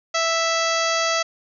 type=harmonic tone; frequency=659.3 Hz; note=E5; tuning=in tune; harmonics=1 / 2 / 3 / 4 / 5 / 6 / 7 / 8 / 9 / 10; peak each=-24 / -24 / -27 / -30 / -30 / -34 / -29 / -34 / -31 / -33 dBFS; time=0.14-1.23 s; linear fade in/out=10 ms; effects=none